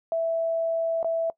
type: tone with dropouts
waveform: sine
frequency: 659.3 Hz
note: E5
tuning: in tune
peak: -22 dBFS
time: 0.12-1.3 s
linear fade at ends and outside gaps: 1 ms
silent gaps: 1.029-1.045 s
effects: noise-tail reverb RT60 0.1 s tail -21 dB re dry